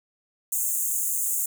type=high-pass noise; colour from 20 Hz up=pink; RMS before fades=-26 dBFS; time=0.52-1.46 s; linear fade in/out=5 ms; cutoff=6600 Hz; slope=96 dB/octave; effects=none